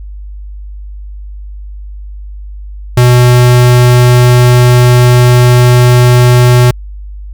square tone, 123.3 Hz, B2, 2 cents flat, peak -3 dBFS, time 2.97-6.71 s, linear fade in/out 5 ms, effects added 50 Hz sine -22 dBFS peak until 7.33 s

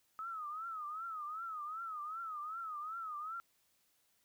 sine tone with vibrato, 1272 Hz, D#6, 38 cents sharp, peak -40 dBFS, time 0.19-3.4 s, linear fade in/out 0 ms, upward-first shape triangle, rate 2.6 Hz, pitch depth 150 cents each way, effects white hiss -75 dBFS RMS until 4.24 s

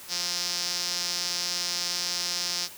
sawtooth tone with band-pass filter, 176.5 Hz, F3, 19 cents sharp, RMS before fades -30 dBFS, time 0.08-2.69 s, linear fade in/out 50 ms, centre 5200 Hz, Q 4.2, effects white hiss -45 dBFS RMS until 2.77 s

